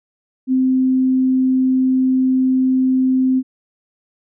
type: tone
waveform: sine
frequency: 259.4 Hz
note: C4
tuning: 15 cents flat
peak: -12 dBFS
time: 0.47-3.43 s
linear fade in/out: 50 ms
effects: none